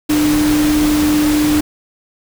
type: tone in noise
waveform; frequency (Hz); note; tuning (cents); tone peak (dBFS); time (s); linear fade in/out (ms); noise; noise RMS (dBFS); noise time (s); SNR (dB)
sine; 300.5; D4; +40; -11; 0.09-1.61; 10; pink; -21; 0.09-1.61; +7
effects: none